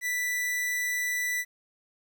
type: tone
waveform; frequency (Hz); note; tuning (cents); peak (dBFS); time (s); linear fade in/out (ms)
45% pulse; 1975.5; B6; 0; -27; 0.01-1.45; 50
effects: 11-bit